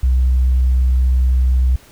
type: tone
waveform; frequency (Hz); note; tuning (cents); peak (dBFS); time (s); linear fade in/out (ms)
sine; 63.6; C2; -48; -9; 0.03-1.76; 5
effects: tanh soft clip ceiling -8 dBFS + pink hiss -46 dBFS RMS until 1.91 s